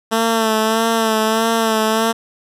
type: tone with vibrato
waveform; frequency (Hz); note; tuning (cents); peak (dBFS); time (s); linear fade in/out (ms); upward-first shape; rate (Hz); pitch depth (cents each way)
10% pulse; 223; A3; +23; -6; 0.11-2.13; 20; sine; 1.6; 39
effects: resampled to 32000 Hz